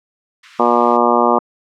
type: high-pass noise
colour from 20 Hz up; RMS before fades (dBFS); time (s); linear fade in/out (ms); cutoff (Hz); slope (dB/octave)
white; -35; 0.43-0.97; 5; 1100; 48
type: harmonic tone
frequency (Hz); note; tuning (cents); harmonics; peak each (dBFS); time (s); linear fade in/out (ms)
120; B2; -49; 2 / 3 / 4 / 5 / 6 / 7 / 8 / 9 / 10; -19 / -19 / -19 / -19 / -19 / -19 / -19 / -19 / -19; 0.59-1.39; 10
effects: low-pass 3000 Hz 12 dB/octave